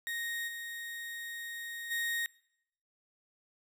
35% pulse tone with level steps, 1864.7 Hz, A#6, in tune, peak -33 / -38 / -30 dBFS, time 0.07-2.26 s, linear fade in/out 0 ms, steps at 0.47 / 1.9 s, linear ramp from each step 20 ms, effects noise-tail reverb RT60 0.8 s tail -24 dB re dry

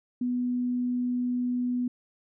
sine tone, 246.9 Hz, B3, in tune, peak -25 dBFS, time 0.21-1.88 s, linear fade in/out 5 ms, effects none

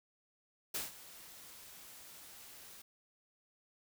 white noise with ADSR envelope, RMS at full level -37 dBFS, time 0.74-2.82 s, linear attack 8 ms, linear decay 160 ms, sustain -17 dB, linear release 6 ms, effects none

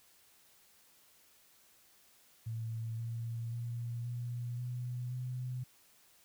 sine tone with pitch steps, 113.3 / 115.75 / 118.25 / 120.8 / 123.41 / 126.08 Hz, A#2 / A#2 / A#2 / B2 / B2 / B2, -49 / -12 / +25 / -38 / -1 / +36 cents, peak -36 dBFS, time 2.46-5.64 s, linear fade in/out 10 ms, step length 530 ms, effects white hiss -65 dBFS RMS until 6.24 s

